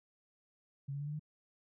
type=tone with pitch steps; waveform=sine; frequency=138.59 / 141.83 / 145.14 / 148.54 / 152.01 Hz; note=C#3 / C#3 / D3 / D3 / D#3; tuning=0 / +40 / -20 / +20 / -40 cents; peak=-37 dBFS; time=0.88-1.195 s; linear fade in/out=10 ms; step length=63 ms; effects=none